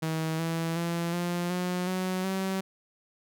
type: tone with pitch steps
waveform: sawtooth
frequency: 160 / 164.78 / 169.71 / 174.78 / 180.01 / 185.39 / 190.93 Hz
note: D#3 / E3 / F3 / F3 / F#3 / F#3 / G3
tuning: +49 / 0 / -49 / +2 / -47 / +4 / -45 cents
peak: -24 dBFS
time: 0.02-2.61 s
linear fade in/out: 10 ms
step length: 370 ms
effects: none